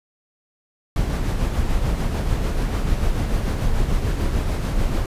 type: noise with tremolo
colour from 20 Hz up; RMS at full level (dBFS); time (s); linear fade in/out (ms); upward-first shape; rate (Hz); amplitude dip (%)
brown; -19; 0.96-5.06; 2; sine; 6.8; 35
effects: resampled to 32000 Hz